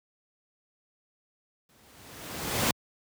pink noise with exponential growth, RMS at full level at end -23 dBFS, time 1.69-2.71 s, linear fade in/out 2 ms, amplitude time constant 220 ms, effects high-pass 80 Hz 12 dB/octave

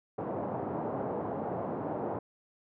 white band-pass noise, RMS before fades -35 dBFS, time 0.18-2.19 s, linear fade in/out 5 ms, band 110 to 820 Hz, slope 24 dB/octave, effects none

